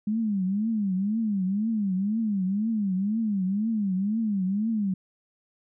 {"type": "tone with vibrato", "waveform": "sine", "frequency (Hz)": 204.9, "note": "G#3", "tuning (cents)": -23, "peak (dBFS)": -23, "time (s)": [0.07, 4.94], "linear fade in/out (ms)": 5, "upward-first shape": "triangle", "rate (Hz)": 2, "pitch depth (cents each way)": 210, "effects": []}